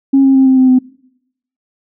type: tone with pitch steps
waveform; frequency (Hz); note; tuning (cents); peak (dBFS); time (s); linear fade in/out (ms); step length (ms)
sine; 272.3 / 268.9 / 265.5 / 262.1 / 258.8 / 255.5; C#4 / C4 / C4 / C4 / C4 / C4; -31 / +47 / +25 / +3 / -19 / -41; -4; 0.13-0.79; 10; 110
effects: noise-tail reverb RT60 0.8 s tail -22 dB re dry + tanh soft clip ceiling -1 dBFS